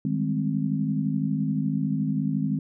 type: chord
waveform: sine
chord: Ab major seventh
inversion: second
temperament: equal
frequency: 155.56 / 196 / 207.7 / 261.6 Hz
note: Eb3 / G3 / Ab3 / C4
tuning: 0 / 0 / 0 / 0 cents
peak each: -27 / -32 / -28 / -28 dBFS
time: 0.05-2.59 s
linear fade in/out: 2 ms
effects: none